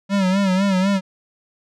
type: tone with vibrato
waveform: square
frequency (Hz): 192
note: G3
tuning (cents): -36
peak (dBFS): -16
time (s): 0.09-1.01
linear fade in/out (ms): 50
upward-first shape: sine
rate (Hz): 4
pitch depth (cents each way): 80
effects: low-pass 6000 Hz 12 dB/octave